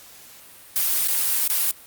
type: noise with dropouts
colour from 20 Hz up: blue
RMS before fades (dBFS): -21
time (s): 0.76-1.71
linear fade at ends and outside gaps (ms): 0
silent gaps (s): 1.075-1.084 / 1.477-1.5
effects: white hiss -46 dBFS RMS until 1.86 s + Opus 48 kbps